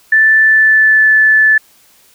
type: tone with pitch glide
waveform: sine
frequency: 1760 to 1742.8 Hz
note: A6 to A6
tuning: 0 to -17 cents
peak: -5 dBFS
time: 0.12-1.58 s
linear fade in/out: 5 ms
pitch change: -17 cents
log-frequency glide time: 0.42-1.08 s
effects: white hiss -48 dBFS RMS until 2.14 s